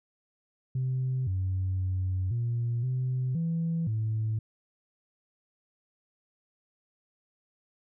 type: tone with pitch steps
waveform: sine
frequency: 129.3 / 93.7 / 93 / 118.2 / 128 / 165.6 / 109.7 Hz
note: C3 / F#2 / F#2 / A#2 / C3 / E3 / A2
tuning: -20 / +22 / +9 / +24 / -38 / +8 / -5 cents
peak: -25 dBFS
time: 0.75-4.39 s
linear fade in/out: 5 ms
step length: 520 ms
effects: tanh soft clip ceiling -23 dBFS